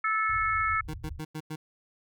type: harmonic tone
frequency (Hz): 436.8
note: A4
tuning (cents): -13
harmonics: 3 / 4 / 5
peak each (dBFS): -26 / -32 / -31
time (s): 0.04-0.81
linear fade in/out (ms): 5
type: low-pass noise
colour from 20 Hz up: white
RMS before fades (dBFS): -41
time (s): 0.29-1.21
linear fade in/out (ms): 10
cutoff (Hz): 110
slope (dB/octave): 48
type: tone bursts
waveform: 25% pulse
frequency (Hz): 155.56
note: D#3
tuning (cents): 0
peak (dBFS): -30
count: 5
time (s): 0.88-1.56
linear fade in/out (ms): 10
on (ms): 60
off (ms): 95
effects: none